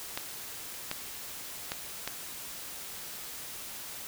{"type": "clicks", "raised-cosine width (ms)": 0.2, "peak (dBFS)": -15, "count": 4, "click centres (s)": [0.175, 0.914, 1.719, 2.076], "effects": ["white hiss -42 dBFS RMS until 4.07 s"]}